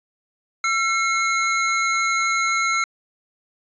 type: tone pair together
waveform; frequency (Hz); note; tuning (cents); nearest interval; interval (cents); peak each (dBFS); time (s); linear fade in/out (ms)
square; 1348.1 / 2163; E6 / C#7; +38 / -43; minor sixth; 819; -22; 0.64-2.84; 2
effects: resampled to 16000 Hz